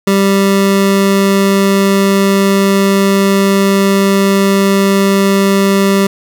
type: tone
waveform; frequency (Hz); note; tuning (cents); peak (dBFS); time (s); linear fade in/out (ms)
25% pulse; 196.4; G3; +4; -4; 0.07-6.07; 5
effects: none